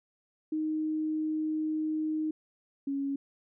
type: tone pair in turn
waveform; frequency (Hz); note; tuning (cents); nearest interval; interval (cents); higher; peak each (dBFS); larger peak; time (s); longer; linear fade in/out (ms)
sine; 311.1 / 277.4; D#4 / C#4; 0 / +1; major second; 199; first; -28 / -29; first; 0.52-2.31 / 2.87-3.16; first; 5
effects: none